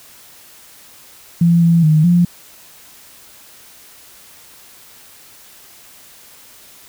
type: tone with pitch steps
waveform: sine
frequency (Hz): 170 / 168.1 / 155 / 174.6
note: F3 / E3 / D#3 / F3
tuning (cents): -46 / +34 / -6 / 0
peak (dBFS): -8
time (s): 1.41-2.25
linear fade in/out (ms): 5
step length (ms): 210
effects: white hiss -43 dBFS RMS until 6.88 s